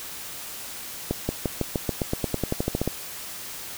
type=accelerating click train; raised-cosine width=2 ms; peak=-10 dBFS; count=17; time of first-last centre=1.11-2.876 s; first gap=180 ms; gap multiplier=0.93; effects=white hiss -37 dBFS RMS until 3.77 s